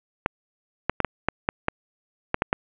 clicks, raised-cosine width 0.5 ms, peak -5 dBFS, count 10, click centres 0.261 / 0.896 / 1.003 / 1.047 / 1.286 / 1.489 / 1.684 / 2.344 / 2.421 / 2.529 s, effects resampled to 8000 Hz + 7-bit

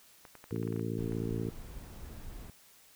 clicks, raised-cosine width 0.5 ms, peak -34 dBFS, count 11, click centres 0.252 / 0.353 / 0.441 / 0.509 / 0.561 / 0.629 / 0.676 / 0.726 / 0.763 / 0.795 / 1.122 s
harmonic tone, 56.3 Hz, A1, 40 cents sharp, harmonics 2 / 3 / 4 / 5 / 6 / 7 / 8, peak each -37 / -39 / -40 / -41 / -42 / -42 / -43 dBFS, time 0.51-1.5 s, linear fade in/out 5 ms
brown noise, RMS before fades -45 dBFS, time 0.98-2.5 s, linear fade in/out 2 ms
effects white hiss -60 dBFS RMS until 2.95 s

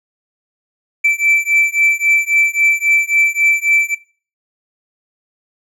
triangle beating tone pair, 2326 / 2329.7 Hz, D7 / D7, -17 / -15 cents, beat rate 3.7 Hz, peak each -13 dBFS, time 1.04-3.95 s, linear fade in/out 10 ms, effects noise-tail reverb RT60 0.4 s tail -19 dB re dry

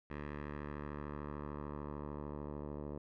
10% pulse tone with low-pass filter sweep, 73.42 Hz, D2, in tune, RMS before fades -44 dBFS, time 0.1-2.98 s, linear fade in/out 5 ms, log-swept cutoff 2000 to 700 Hz, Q 1.7, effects none

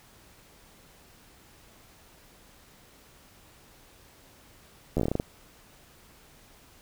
slowing click train, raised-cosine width 2 ms, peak -13 dBFS, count 10, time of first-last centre 4.97-5.199 s, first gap 12 ms, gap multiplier 1.18, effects pink hiss -56 dBFS RMS until 6.81 s

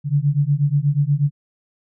sine beating tone pair, 140 / 148.3 Hz, C#3 / D3, +18 / +17 cents, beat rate 8.3 Hz, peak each -18 dBFS, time 0.04-1.31 s, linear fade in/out 50 ms, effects none

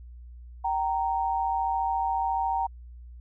sine tone pair together, 774 / 928.2 Hz, G5 / A#5, -22 / -8 cents, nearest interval minor third, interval 314 cents, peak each -27 dBFS, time 0.64-2.67 s, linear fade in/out 10 ms, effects added 60 Hz sine -42 dBFS peak until 3.2 s

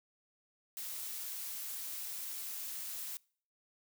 blue noise, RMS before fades -42 dBFS, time 0.77-3.17 s, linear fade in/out 0 ms, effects noise-tail reverb RT60 0.5 s tail -25 dB re dry

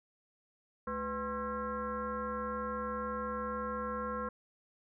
sine tone with frequency modulation, 783 Hz, G5, 2 cents flat, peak -34 dBFS, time 0.87-4.29 s, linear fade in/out 5 ms, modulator 284 Hz, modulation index 2.3, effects none

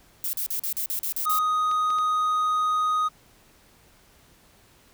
violet noise bursts, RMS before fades -28 dBFS, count 9, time 0.24-1.387 s, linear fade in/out 0 ms, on 91 ms, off 41 ms
triangle tone, 1247 Hz, D#6, 3 cents sharp, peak -19 dBFS, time 1.25-3.09 s, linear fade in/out 20 ms
clicks, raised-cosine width 0.2 ms, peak -23 dBFS, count 3, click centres 1.714 / 1.904 / 1.986 s
effects pink hiss -57 dBFS RMS until 4.93 s

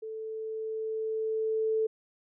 sine tone with level ramp, 440 Hz, A4, in tune, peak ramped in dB -36 to -24 dBFS, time 0.02-1.87 s, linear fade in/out 10 ms, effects none

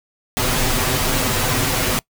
pink noise with comb filter, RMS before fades -19 dBFS, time 0.37-1.99 s, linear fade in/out 0 ms, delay 7.9 ms, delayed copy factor +0.6, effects noise-tail reverb RT60 0.1 s tail -23 dB re dry

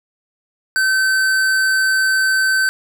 sine tone with hard clipping, 1538 Hz, G6, 33 cents flat, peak -15 dBFS, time 0.76-2.69 s, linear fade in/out 0 ms, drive 14 dB, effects none

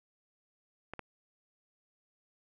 clicks, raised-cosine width 0.5 ms, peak -25 dBFS, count 2, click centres 0.936 / 0.993 s, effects none

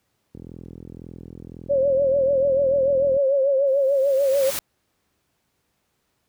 click train, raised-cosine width 3 ms, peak -25 dBFS, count 119, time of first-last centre 0.35-3.166 s, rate 41.9 Hz
sine tone with vibrato, 547 Hz, C#5, 23 cents flat, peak -16 dBFS, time 1.69-4.51 s, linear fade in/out 20 ms, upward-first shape triangle, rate 6.8 Hz, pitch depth 85 cents each way
white noise with exponential growth, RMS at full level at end -26 dBFS, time 3.67-4.59 s, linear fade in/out 1 ms, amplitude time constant 200 ms
effects pink hiss -71 dBFS RMS until 6.28 s + high-pass 60 Hz 12 dB/octave

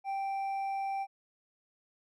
sine tone with hard clipping, 783 Hz, G5, 2 cents flat, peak -33 dBFS, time 0.04-1.07 s, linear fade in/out 50 ms, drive 4 dB, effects none

